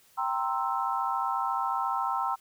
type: chord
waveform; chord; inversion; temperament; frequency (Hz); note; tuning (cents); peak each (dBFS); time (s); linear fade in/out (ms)
sine; C dominant seventh; second; equal; 784 / 932.3 / 1046.5 / 1318.5; G5 / Bb5 / C6 / E6; 0 / 0 / 0 / 0; -32; 0.17-2.36; 20
effects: white hiss -61 dBFS RMS until 2.4 s